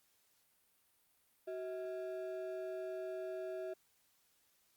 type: ring-modulated tone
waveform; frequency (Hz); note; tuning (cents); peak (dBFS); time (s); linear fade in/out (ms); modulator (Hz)
triangle; 508; B4; +49; -35; 1.47-3.74; 10; 134
effects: white hiss -74 dBFS RMS until 4.76 s + Opus 48 kbps